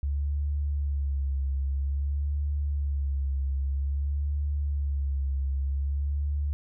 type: tone with vibrato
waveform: sine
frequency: 70.2 Hz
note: C#2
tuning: 22 cents sharp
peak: -25 dBFS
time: 0.03-6.53 s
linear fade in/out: 0 ms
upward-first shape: sine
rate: 0.51 Hz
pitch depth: 54 cents each way
effects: none